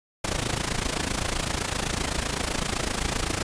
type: noise with amplitude modulation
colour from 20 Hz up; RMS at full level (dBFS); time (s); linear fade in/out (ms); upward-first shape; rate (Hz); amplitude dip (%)
pink; -24; 0.24-3.43; 5; sine; 27.8; 80
effects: resampled to 22050 Hz